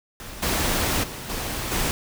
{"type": "noise with level steps", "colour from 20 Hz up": "pink", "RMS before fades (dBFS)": [-38, -23, -35, -29, -24], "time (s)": [0.2, 1.91], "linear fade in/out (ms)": 0, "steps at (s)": [0.42, 1.03, 1.29, 1.71], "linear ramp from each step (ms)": 10, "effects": []}